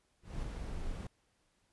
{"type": "noise with ADSR envelope", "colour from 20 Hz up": "brown", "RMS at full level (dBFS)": -37, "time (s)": [0.22, 1.07], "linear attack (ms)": 200, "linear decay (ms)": 20, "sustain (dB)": -3, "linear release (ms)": 3, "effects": ["pink hiss -75 dBFS RMS until 1.72 s", "resampled to 24000 Hz"]}